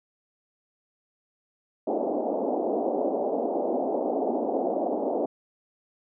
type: band-pass noise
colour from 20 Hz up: white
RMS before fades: -27 dBFS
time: 1.87-5.26 s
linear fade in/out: 5 ms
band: 230 to 750 Hz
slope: 48 dB/octave
effects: none